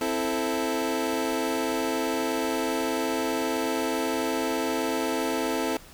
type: chord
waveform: 25% pulse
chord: A minor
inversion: first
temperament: equal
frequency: 261.6 / 329.6 / 440 Hz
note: C4 / E4 / A4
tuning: 0 / 0 / 0 cents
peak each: -26 dBFS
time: 0.01-5.77 s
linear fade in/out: 2 ms
effects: pink hiss -49 dBFS RMS until 5.93 s